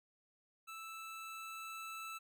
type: tone with level ramp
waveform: 25% pulse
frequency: 1318.5 Hz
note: E6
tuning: in tune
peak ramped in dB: -43 to -40 dBFS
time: 0.67-2.19 s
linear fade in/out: 20 ms
effects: none